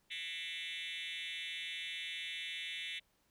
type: tone with frequency modulation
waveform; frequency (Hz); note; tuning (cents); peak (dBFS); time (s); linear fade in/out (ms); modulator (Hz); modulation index
sine; 2842; F7; +30; -37; 0.1-3; 20; 167; 5.4
effects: tanh soft clip ceiling -39 dBFS + pink hiss -75 dBFS RMS until 3.3 s